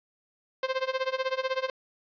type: tone with tremolo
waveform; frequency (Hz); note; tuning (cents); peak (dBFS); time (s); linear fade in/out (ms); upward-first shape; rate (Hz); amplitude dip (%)
sawtooth; 523.3; C5; 0; -20; 0.63-1.7; 2; sine; 16; 90
effects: resampled to 11025 Hz + 10-bit